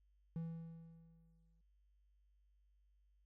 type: tone with exponential decay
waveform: triangle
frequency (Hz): 164.81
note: E3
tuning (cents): 0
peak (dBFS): -37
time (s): 0.36-1.61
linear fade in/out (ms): 0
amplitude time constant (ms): 270
effects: added 50 Hz sine -70 dBFS peak until 3.25 s